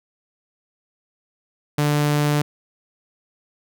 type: tone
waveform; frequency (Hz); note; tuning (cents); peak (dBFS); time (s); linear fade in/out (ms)
sawtooth; 147.5; D3; +8; -13; 1.78-2.42; 5
effects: none